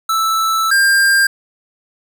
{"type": "tone pair in turn", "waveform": "square", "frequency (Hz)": [1318.5, 1597.9], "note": ["E6", "G6"], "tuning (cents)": [0, 33], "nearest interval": "minor third", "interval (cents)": 333, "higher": "second", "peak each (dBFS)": [-14, -10], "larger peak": "second", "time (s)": [[0.09, 0.71], [0.71, 1.27]], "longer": "first", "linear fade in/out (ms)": 5, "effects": []}